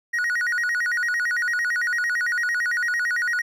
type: tone with vibrato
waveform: triangle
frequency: 1661.2 Hz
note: G#6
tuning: in tune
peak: -19 dBFS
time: 0.13-3.42 s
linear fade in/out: 10 ms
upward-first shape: square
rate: 8.9 Hz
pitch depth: 220 cents each way
effects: none